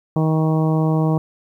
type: harmonic tone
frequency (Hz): 157.9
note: D#3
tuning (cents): +26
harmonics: 1 / 2 / 3 / 4 / 5 / 6 / 7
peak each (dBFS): -16 / -22 / -26 / -28 / -30 / -32 / -33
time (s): 0.16-1.18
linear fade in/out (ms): 2
effects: 9-bit